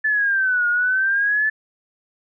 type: exponential two-way sweep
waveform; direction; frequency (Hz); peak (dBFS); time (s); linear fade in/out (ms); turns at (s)
sine; down then up; 1750 to 1425 to 1750; -16; 0.04-1.5; 10; 0.68
effects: none